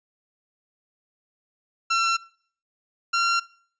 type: tone pair in turn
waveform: sawtooth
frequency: 1353 / 1373.5 Hz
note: E6 / F6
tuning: +45 / -29 cents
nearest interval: unison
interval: 26 cents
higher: second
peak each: -16 dBFS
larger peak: neither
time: 1.9-2.17 / 3.13-3.4 s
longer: neither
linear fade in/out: 10 ms
effects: noise-tail reverb RT60 0.5 s tail -21 dB re dry + resampled to 16000 Hz